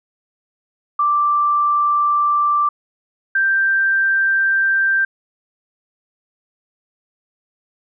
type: tone pair in turn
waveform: sine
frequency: 1174.7 / 1572.9 Hz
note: D6 / G6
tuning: 0 / +5 cents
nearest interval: perfect fourth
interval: 505 cents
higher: second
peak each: -13 dBFS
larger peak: neither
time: 0.99-2.69 / 3.35-5.05 s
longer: neither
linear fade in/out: 5 ms
effects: none